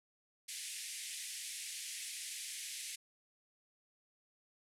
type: band-pass noise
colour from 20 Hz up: white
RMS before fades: -45 dBFS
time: 0.48-2.96 s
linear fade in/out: 10 ms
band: 1900 to 11000 Hz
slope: 48 dB/octave
effects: none